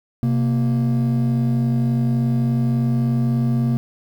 triangle tone pair together, 129.3 / 232.8 Hz, C3 / A#3, -20 / -2 cents, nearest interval minor seventh, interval 1018 cents, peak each -15 / -17 dBFS, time 0.23-3.77 s, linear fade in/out 0 ms, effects tanh soft clip ceiling -10 dBFS + 8-bit

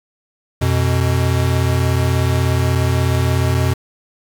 square tone pair together, 88.4 / 125.02 Hz, F2 / B2, +22 / +22 cents, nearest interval tritone, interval 600 cents, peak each -17 dBFS, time 0.61-3.74 s, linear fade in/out 10 ms, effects 7-bit

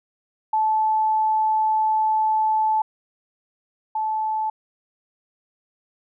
sine tone pair in turn, 870 / 870 Hz, A5 / A5, -20 / -20 cents, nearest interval unison, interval 0 cents, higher neither, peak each -17 / -21 dBFS, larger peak first, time 0.53-2.82 / 3.95-4.5 s, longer first, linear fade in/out 5 ms, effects none

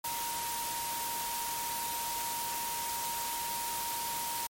sine tone in noise, 936 Hz, A#5, 7 cents sharp, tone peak -36 dBFS, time 0.04-4.47 s, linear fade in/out 5 ms, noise white, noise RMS -37 dBFS, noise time 0.04-4.47 s, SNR -2 dB, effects MP3 64 kbps

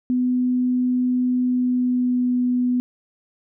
sine tone with pitch glide, 250.3 to 248 Hz, B3 to B3, +23 to +7 cents, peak -17 dBFS, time 0.1-2.8 s, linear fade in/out 0 ms, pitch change -16 cents, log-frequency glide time 1.49-2.35 s, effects none

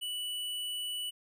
square tone, 2960 Hz, F#7, in tune, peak -35 dBFS, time 0.01-1.11 s, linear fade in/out 20 ms, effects none

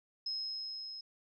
sine tone with level ramp, 5140 Hz, E8, 45 cents flat, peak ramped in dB -34 to -43 dBFS, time 0.26-1.01 s, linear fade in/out 5 ms, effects none

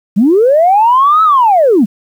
sine linear two-way sweep, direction up then down, 180 to 1313 to 180 Hz, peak -4 dBFS, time 0.16-1.86 s, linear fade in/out 20 ms, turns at 1.23 s, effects tanh soft clip ceiling 0 dBFS + 7-bit

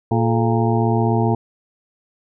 harmonic tone with a mistuned harmonic, 115.7 Hz, A#2, 13 cents flat, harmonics 1 / 2 / 3 / 4 / 6 / 7 / 8, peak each -18 / -21 / -23 / -24 / -26 / -26 / -27 dBFS, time 0.11-1.35 s, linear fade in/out 5 ms, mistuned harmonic 4, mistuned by -110 cents, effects none

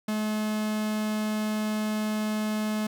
45% pulse tone, 214.2 Hz, A3, 46 cents flat, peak -26 dBFS, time 0.08-2.87 s, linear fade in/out 5 ms, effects none

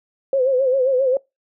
sine tone with vibrato, 523.3 Hz, C5, in tune, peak -14 dBFS, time 0.33-1.17 s, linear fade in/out 2 ms, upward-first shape sine, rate 7.5 Hz, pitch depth 85 cents each way, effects noise-tail reverb RT60 0.2 s tail -24 dB re dry

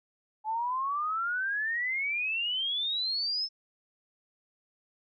sine exponential sweep, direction up, 853 to 5310 Hz, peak -28 dBFS, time 0.44-3.49 s, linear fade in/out 50 ms, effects none

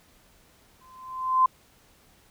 sine tone with exponential growth, 1034 Hz, C6, 21 cents flat, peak -14 dBFS, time 0.81-1.46 s, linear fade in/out 5 ms, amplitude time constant 140 ms, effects pink hiss -59 dBFS RMS until 2.3 s

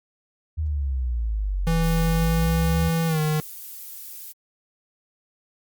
sine exponential two-way sweep, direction down then up, 80.2 to 41.16 to 80.2 Hz, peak -22 dBFS, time 0.57-2.9 s, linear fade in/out 20 ms, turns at 1.82 s
square tone with pitch glide, 164.81 to 153.77 Hz, E3 to D#3, 0 to -20 cents, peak -21 dBFS, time 1.67-3.4 s, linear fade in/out 0 ms, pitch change -120 cents, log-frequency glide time 3.07-3.2 s
violet noise, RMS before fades -38 dBFS, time 1.82-4.33 s, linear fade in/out 20 ms
effects Opus 48 kbps

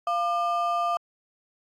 triangle ring-modulated tone, 947 Hz, A#5, 27 cents sharp, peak -18 dBFS, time 0.07-0.97 s, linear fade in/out 2 ms, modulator 253 Hz, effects AAC 64 kbps

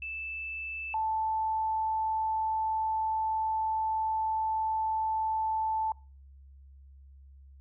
sine tone pair in turn, 2637 / 878.4 Hz, E7 / A5, 0 / -3 cents, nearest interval octave + perfect fifth, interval 1903 cents, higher first, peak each -35 / -27 dBFS, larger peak second, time 0.02-0.94 / 0.94-5.92 s, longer second, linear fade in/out 2 ms, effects noise-tail reverb RT60 0.4 s tail -26 dB re dry + added 68 Hz sine -50 dBFS peak until 7.6 s

